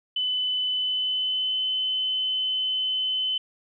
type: tone with pitch glide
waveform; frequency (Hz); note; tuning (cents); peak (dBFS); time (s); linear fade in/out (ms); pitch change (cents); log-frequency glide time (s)
sine; 3010 to 3040; F#7 to F#7; +29 to +46; -23; 0.16-3.38; 5; +17; 0.7-1.62
effects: none